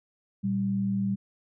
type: tone pair together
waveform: sine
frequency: 116.54 / 195.76 Hz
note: A#2 / G3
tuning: 0 / -2 cents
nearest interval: major sixth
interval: 898 cents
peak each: -33 / -25 dBFS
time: 0.43-1.16 s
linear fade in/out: 20 ms
effects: none